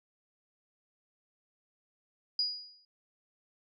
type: tone with exponential decay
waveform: sine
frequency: 4900 Hz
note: D#8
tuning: 27 cents flat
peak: -25 dBFS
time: 2.39-2.85 s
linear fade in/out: 2 ms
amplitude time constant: 99 ms
effects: none